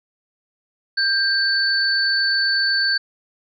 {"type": "tone pair together", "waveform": "sine", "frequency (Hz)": [1586, 4486], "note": ["G6", "C#8"], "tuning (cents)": [20, 20], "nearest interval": "octave + tritone", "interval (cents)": 1800, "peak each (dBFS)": -19, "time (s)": [0.97, 2.98], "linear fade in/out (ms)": 10, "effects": []}